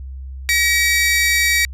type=tone pair together; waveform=sawtooth; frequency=1900 / 2290 Hz; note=A#6 / D7; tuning=+33 / -44 cents; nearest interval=minor third; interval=323 cents; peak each=-13 dBFS; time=0.49-1.65 s; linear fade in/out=0 ms; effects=added 66 Hz sine -28 dBFS peak until 1.73 s + resampled to 32000 Hz